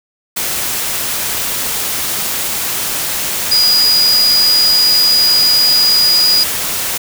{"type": "tone in noise", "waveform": "sine", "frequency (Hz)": 4906, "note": "D#8", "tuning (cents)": -25, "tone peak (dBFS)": -8, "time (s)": [3.51, 6.44], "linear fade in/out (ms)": 10, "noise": "white", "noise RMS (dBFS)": -18, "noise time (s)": [0.36, 6.98], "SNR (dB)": 7, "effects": []}